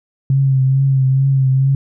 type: tone with vibrato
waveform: sine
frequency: 134.1 Hz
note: C3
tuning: 43 cents sharp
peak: -10 dBFS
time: 0.3-1.75 s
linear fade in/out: 2 ms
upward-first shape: triangle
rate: 2.3 Hz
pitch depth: 41 cents each way
effects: none